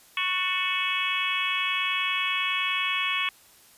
harmonic tone with a mistuned harmonic, 369.9 Hz, F#4, in tune, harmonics 3 / 4 / 5 / 6 / 7 / 8 / 9, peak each -31 / -40 / -36 / -30 / -29 / -34 / -32 dBFS, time 0.17-3.29 s, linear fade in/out 2 ms, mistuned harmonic 5, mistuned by -59 cents, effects white hiss -55 dBFS RMS until 3.77 s + resampled to 32000 Hz

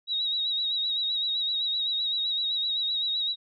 sine tone with vibrato, 3825 Hz, A#7, 44 cents sharp, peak -25 dBFS, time 0.07-3.36 s, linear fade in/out 50 ms, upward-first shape sine, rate 7.8 Hz, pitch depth 49 cents each way, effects none

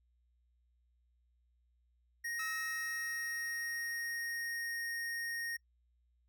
square tone with pitch glide, 1871 to 1859.1 Hz, A#6 to A#6, +6 to -5 cents, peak -38 dBFS, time 2.24-5.57 s, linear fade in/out 10 ms, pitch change -11 cents, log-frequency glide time 3.01-4.95 s
sawtooth tone with exponential decay, 1296 Hz, E6, 30 cents flat, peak -38 dBFS, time 2.39-4.79 s, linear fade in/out 5 ms, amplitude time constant 520 ms
effects noise-tail reverb RT60 0.1 s tail -25 dB re dry + added 60 Hz sine -70 dBFS peak until 6.28 s

